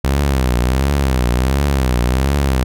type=tone with vibrato; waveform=sawtooth; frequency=65.41 Hz; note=C2; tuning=in tune; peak=-9 dBFS; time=0.04-2.64 s; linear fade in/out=5 ms; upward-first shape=triangle; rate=1.4 Hz; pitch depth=170 cents each way; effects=none